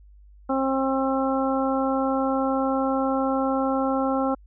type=harmonic tone; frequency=267.1 Hz; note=C4; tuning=36 cents sharp; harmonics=1 / 2 / 3 / 4 / 5; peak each=-24 / -26 / -28 / -32 / -31 dBFS; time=0.49-4.35 s; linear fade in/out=10 ms; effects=added 50 Hz sine -47 dBFS peak until 4.46 s